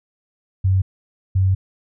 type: tone bursts at uneven times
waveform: sine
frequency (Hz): 94.8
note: F#2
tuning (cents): +43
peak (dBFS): -13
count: 2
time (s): 0.64-0.82 / 1.35-1.55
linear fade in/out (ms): 10
effects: none